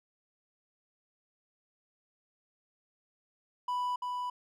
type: tone with echo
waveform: triangle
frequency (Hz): 989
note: B5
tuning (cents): +2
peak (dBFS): -28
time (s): 3.68-3.96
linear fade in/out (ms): 5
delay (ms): 340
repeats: 1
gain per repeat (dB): -3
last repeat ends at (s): 4.3
effects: none